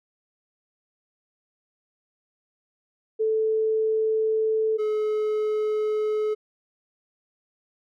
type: tone pair in turn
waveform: sine / triangle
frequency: 438.7 / 427.9 Hz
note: A4 / A4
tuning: -5 / -48 cents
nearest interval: unison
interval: 43 cents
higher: first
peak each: -20 dBFS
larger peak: neither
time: 3.19-4.78 / 4.78-6.35 s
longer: first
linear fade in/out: 20 ms
effects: none